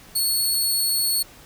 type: tone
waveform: 15% pulse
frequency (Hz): 4389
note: C#8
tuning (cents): -18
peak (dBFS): -13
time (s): 0.15-1.23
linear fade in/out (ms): 10
effects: pink hiss -47 dBFS RMS until 1.45 s